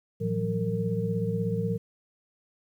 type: tone cluster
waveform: sine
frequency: 112.4 / 168.3 / 184.8 / 457.8 Hz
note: A2 / E3 / F#3 / A#4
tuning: +37 / +36 / -2 / -31 cents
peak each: -31 dBFS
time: 0.2-1.78 s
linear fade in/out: 20 ms
effects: 10-bit